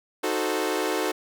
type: chord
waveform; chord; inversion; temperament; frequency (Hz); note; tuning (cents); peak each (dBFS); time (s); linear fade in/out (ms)
sawtooth; D# diminished seventh; none; equal; 311.1 / 370 / 440 / 523.3; D#4 / F#4 / A4 / C5; 0 / 0 / 0 / 0; -26 / -25 / -25 / -28; 0.23-1.12; 10
effects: none